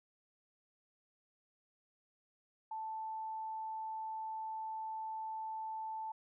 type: tone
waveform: sine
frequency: 880 Hz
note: A5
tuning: in tune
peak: -39 dBFS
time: 2.71-6.12 s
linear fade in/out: 5 ms
effects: none